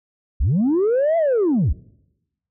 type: linear two-way sweep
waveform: sine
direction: up then down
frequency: 43.74 to 681 to 43.74 Hz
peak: -13 dBFS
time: 0.4-1.73 s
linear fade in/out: 10 ms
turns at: 1.17 s
effects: noise-tail reverb RT60 0.9 s tail -24 dB re dry + tanh soft clip ceiling -13 dBFS